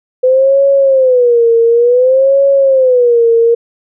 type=tone with vibrato; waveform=sine; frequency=505 Hz; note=B4; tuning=39 cents sharp; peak=-5 dBFS; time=0.23-3.55 s; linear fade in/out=10 ms; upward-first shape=sine; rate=0.56 Hz; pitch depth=160 cents each way; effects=none